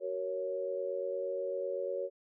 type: chord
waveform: sine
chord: F# major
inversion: none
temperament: equal with one note detuned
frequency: 376.9 / 466.2 / 554.4 Hz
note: F#4 / A#4 / C#5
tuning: +32 / 0 / 0 cents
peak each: -39 / -39 / -35 dBFS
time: 0-2.1 s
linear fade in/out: 50 ms
effects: none